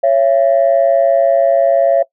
sine tone pair together, 553 / 673.5 Hz, C#5 / E5, -4 / +37 cents, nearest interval minor third, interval 341 cents, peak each -10 dBFS, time 0.03-2.03 s, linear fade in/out 10 ms, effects noise-tail reverb RT60 0.1 s tail -20 dB re dry + tanh soft clip ceiling -3 dBFS

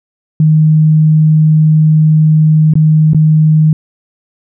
sine tone with dropouts, 155.56 Hz, D#3, in tune, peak -4 dBFS, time 0.4-3.73 s, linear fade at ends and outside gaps 2 ms, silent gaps 2.737-2.754 / 3.134-3.146 s, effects none

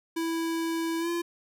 square tone with pitch glide, 329.6 to 342.2 Hz, E4 to F4, 0 to -35 cents, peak -28 dBFS, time 0.16-1.22 s, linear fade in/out 10 ms, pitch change +65 cents, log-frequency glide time 0.99-1.09 s, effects none

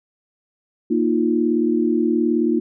sine chord, Bb suspended fourth, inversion none, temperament just, 233.1 / 310.8 / 349.6 Hz, Bb3 / Eb4 / F4, 0 / -2 / +2 cents, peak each -20 dBFS, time 0.9-2.6 s, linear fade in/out 10 ms, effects none

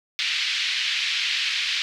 pink band-pass noise, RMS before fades -25 dBFS, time 0.19-1.82 s, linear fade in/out 0 ms, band 2200 to 4400 Hz, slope 24 dB/octave, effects none

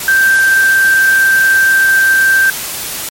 sine tone in noise, 1568 Hz, G6, in tune, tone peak -6 dBFS, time 0.08-2.5 s, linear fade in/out 2 ms, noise white, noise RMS -21 dBFS, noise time 0-3.09 s, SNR +12 dB, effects MP3 64 kbps

